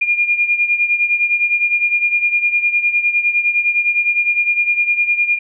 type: beating tone pair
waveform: sine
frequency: 2414 / 2423.8 Hz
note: D7 / D#7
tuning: +47 / -46 cents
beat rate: 9.8 Hz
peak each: -14 / -19 dBFS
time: 0.01-5.39 s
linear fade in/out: 10 ms
effects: none